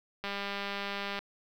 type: click train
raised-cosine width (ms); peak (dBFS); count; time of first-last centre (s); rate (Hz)
0.3; -20; 191; 0.24-1.19; 200
effects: 8-bit